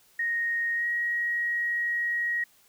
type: tone with pitch glide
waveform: sine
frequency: 1864.7 to 1894 Hz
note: A#6 to A#6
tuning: 0 to +27 cents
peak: -25 dBFS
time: 0.19-2.44 s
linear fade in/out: 5 ms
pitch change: +27 cents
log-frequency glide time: 0.75-0.86 s
effects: white hiss -61 dBFS RMS until 2.68 s